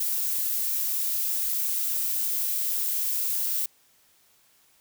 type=noise; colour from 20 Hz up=violet; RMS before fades=-27 dBFS; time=0-3.66 s; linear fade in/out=5 ms; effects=white hiss -62 dBFS RMS until 4.8 s